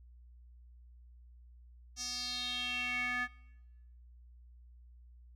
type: tone with band-pass filter sweep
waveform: square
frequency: 246.9 Hz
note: B3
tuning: in tune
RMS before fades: -37 dBFS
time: 1.96-3.28 s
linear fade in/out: 50 ms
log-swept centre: 5900 to 1700 Hz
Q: 5
effects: noise-tail reverb RT60 1.0 s tail -23 dB re dry + added 60 Hz sine -54 dBFS peak until 5.35 s